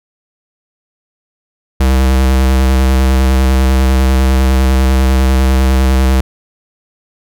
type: tone with vibrato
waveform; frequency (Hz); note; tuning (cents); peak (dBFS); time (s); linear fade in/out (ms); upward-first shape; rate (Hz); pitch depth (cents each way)
square; 65.41; C2; 0; -8; 1.8-6.21; 5; square; 10; 19
effects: none